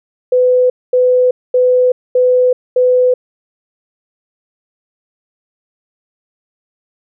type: tone bursts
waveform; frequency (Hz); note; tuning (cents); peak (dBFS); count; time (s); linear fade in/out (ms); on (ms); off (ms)
sine; 502; B4; +28; -7; 5; 0.32-3.14; 5; 380; 230
effects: none